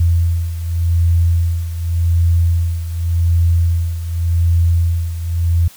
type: beating tone pair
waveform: sine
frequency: 84.4 / 85.27 Hz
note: E2 / F2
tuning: +41 / -41 cents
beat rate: 0.87 Hz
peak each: -13 / -18 dBFS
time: 0-5.68 s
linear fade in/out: 5 ms
effects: white hiss -42 dBFS RMS until 5.76 s